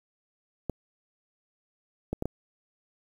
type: clicks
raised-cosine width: 2 ms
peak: -16 dBFS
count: 4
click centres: 0.697 / 2.13 / 2.224 / 2.256 s
effects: 8-bit